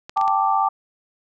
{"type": "clicks", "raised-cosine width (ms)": 0.2, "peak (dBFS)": -18, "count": 4, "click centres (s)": [0.095, 0.174, 0.213, 0.279]}
{"type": "chord", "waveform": "sine", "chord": "G suspended second", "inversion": "none", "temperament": "equal", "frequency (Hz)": [784, 880, 1174.7], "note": ["G5", "A5", "D6"], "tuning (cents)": [0, 0, 0], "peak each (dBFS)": [-20, -21, -21], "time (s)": [0.16, 0.69], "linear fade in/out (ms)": 10}
{"effects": []}